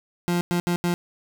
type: tone bursts at uneven times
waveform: 30% pulse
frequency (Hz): 174.61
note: F3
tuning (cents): 0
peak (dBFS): -18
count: 4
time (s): 0.28-0.41 / 0.51-0.6 / 0.67-0.76 / 0.84-0.94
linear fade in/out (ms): 0
effects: none